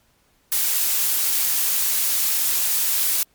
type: noise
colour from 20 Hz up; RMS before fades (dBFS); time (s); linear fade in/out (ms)
blue; -20; 0.52-3.23; 0
effects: pink hiss -62 dBFS RMS until 3.34 s + MP3 96 kbps